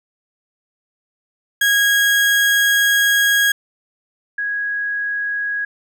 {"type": "tone pair in turn", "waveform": ["35% pulse", "sine"], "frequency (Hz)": [1644, 1657.3], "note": ["G#6", "G#6"], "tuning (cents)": [-18, -4], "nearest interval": "unison", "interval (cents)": 14, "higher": "second", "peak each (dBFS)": [-11, -19], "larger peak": "first", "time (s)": [[1.61, 3.52], [4.38, 5.65]], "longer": "first", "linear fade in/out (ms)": 5, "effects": []}